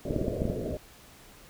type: low-pass noise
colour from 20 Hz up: white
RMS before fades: -33 dBFS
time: 0.05-0.77 s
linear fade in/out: 2 ms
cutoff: 640 Hz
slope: 96 dB/octave
type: clicks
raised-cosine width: 3 ms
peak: -15 dBFS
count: 7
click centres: 0.108 / 0.163 / 0.214 / 0.282 / 0.419 / 0.454 / 0.5 s
effects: pink hiss -53 dBFS RMS until 1.49 s